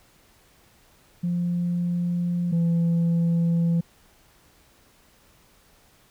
sine tone pair in turn, 174.61 / 168.76 Hz, F3 / E3, 0 / +41 cents, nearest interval minor second, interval 59 cents, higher first, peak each -21 / -16 dBFS, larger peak second, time 1.23-2.52 / 2.52-3.81 s, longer neither, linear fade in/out 10 ms, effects tanh soft clip ceiling -18 dBFS + pink hiss -58 dBFS RMS until 6.1 s

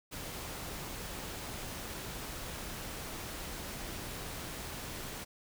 pink noise, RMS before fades -42 dBFS, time 0.11-5.25 s, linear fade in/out 20 ms, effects none

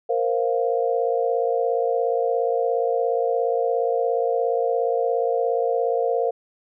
sine chord, Bb suspended second, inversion none, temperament equal, 466.2 / 523.3 / 698.5 Hz, Bb4 / C5 / F5, 0 / 0 / 0 cents, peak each -22 / -24 / -25 dBFS, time 0.09-6.31 s, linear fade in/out 10 ms, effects none

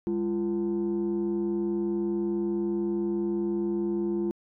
sine tone pair together, 202.9 / 343.1 Hz, G#3 / F4, -40 / -31 cents, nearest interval major sixth, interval 909 cents, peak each -28 / -25 dBFS, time 0.07-4.31 s, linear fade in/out 0 ms, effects tanh soft clip ceiling -22 dBFS

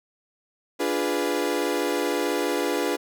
35% pulse chord, D diminished seventh, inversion none, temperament equal, 293.7 / 349.2 / 415.3 / 493.9 Hz, D4 / F4 / Ab4 / Cb5, 0 / 0 / 0 / 0 cents, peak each -27 dBFS, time 0.79-2.97 s, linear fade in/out 20 ms, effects none

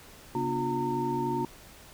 sine tone cluster, 136 / 243.7 / 293.8 / 356.8 / 914 Hz, C#3 / B3 / D4 / F4 / A#5, -33 / -23 / +1 / +37 / -34 cents, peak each -36 / -34 / -36 / -32 / -31 dBFS, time 0.35-1.45 s, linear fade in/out 2 ms, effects pink hiss -51 dBFS RMS until 1.93 s

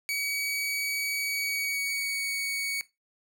sawtooth tone with pitch glide, 2267 to 2236 Hz, C#7 to C#7, +38 to +14 cents, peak -25 dBFS, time 0.09-2.81 s, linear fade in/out 0 ms, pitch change -24 cents, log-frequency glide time 1.19-2.32 s, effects noise-tail reverb RT60 0.2 s tail -17 dB re dry

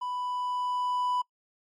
triangle tone with level ramp, 992 Hz, B5, 7 cents sharp, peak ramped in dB -29 to -23 dBFS, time 0.01-1.22 s, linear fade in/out 10 ms, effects noise-tail reverb RT60 0.1 s tail -24 dB re dry + MP3 48 kbps

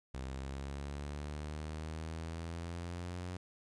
sawtooth linear sweep, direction up, 65 to 90.4 Hz, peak -36 dBFS, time 0.14-3.37 s, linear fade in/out 5 ms, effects resampled to 22050 Hz + 12-bit

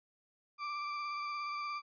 35% pulse tone with vibrato, 1174.7 Hz, D6, in tune, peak -35 dBFS, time 0.58-1.82 s, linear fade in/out 50 ms, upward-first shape square, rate 17 Hz, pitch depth 15 cents each way, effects resampled to 11025 Hz

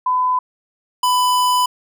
sine / square tone pair in turn, 1007 / 997.2 Hz, B5 / B5, +33 / +16 cents, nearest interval unison, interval 17 cents, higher first, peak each -14 dBFS, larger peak neither, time 0.06-0.39 / 1.03-1.66 s, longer second, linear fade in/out 5 ms, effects none

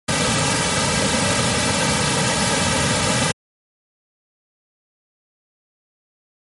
pink noise with comb filter, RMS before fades -18 dBFS, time 0.08-3.32 s, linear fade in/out 10 ms, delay 2.8 ms, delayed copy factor -0.85, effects high-pass 100 Hz 12 dB/octave + MP3 48 kbps

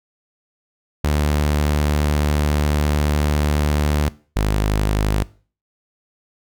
sawtooth tone pair in turn, 74.2 / 51.67 Hz, D2 / G#1, +18 / -8 cents, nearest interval tritone, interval 626 cents, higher first, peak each -12 dBFS, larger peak neither, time 1.04-4.09 / 4.36-5.23 s, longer first, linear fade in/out 5 ms, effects noise-tail reverb RT60 0.4 s tail -20 dB re dry

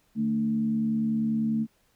sine tone with frequency modulation, 222.5 Hz, A3, 20 cents sharp, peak -23 dBFS, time 0.15-1.67 s, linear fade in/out 50 ms, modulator 70.2 Hz, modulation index 0.48, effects pink hiss -67 dBFS RMS until 1.95 s

